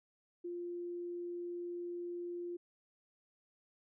sine tone, 349.2 Hz, F4, in tune, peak -39 dBFS, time 0.44-2.57 s, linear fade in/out 10 ms, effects none

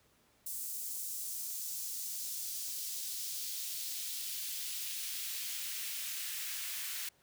white noise with high-pass filter sweep, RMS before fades -40 dBFS, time 0.46-7.09 s, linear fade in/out 5 ms, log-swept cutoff 8000 to 1800 Hz, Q 1.1, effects pink hiss -69 dBFS RMS until 7.22 s + high-pass 60 Hz 12 dB/octave

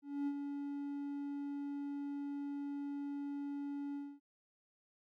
triangle tone with ADSR envelope, 284.1 Hz, C#4, 43 cents sharp, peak -31 dBFS, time 0.02-4.2 s, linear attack 250 ms, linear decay 58 ms, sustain -6 dB, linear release 250 ms, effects none

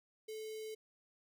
square tone with notch filter, 435.5 Hz, A4, 18 cents flat, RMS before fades -45 dBFS, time 0.28-0.75 s, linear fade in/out 10 ms, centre 1300 Hz, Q 0.99, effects none

